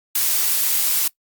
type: noise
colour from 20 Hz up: blue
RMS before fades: -19 dBFS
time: 0.15-1.08 s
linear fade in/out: 5 ms
effects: noise-tail reverb RT60 0.1 s tail -21 dB re dry + Opus 48 kbps